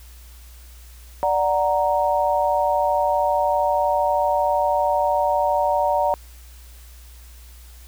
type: chord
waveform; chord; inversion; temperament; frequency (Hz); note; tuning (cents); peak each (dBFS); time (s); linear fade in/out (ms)
sine; D augmented; none; equal; 587.3 / 740 / 932.3; D5 / F#5 / A#5; 0 / 0 / 0; -21 / -22 / -21; 1.23-6.14; 0
effects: added 60 Hz sine -41 dBFS peak until 7.87 s + white hiss -50 dBFS RMS until 7.87 s